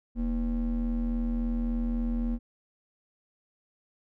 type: ring-modulated tone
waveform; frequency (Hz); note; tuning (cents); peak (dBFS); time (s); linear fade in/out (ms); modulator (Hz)
triangle; 138.59; C#3; 0; -21; 0.15-2.39; 50; 96.8
effects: none